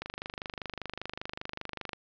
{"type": "click train", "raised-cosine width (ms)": 0.3, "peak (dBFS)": -20, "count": 49, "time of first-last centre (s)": [0.02, 1.932], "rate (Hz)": 25.1, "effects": ["resampled to 16000 Hz", "10-bit"]}